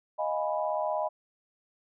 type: chord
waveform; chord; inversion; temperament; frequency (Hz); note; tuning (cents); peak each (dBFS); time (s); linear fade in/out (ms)
sine; F half-diminished seventh; third; equal; 622.3 / 698.5 / 830.6 / 987.8; Eb5 / F5 / Ab5 / Cb6; 0 / 0 / 0 / 0; -30 / -35 / -34 / -34; 0.18-1.09; 20
effects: none